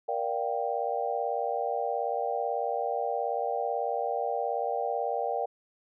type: chord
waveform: sine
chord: G minor seventh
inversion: first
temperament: just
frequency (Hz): 470.4 / 588 / 705.6 / 784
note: Bb4 / D5 / F5 / G5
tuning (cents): +16 / +2 / +18 / 0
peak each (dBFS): -33 / -34 / -33 / -32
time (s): 0.08-5.46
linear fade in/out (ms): 10
effects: none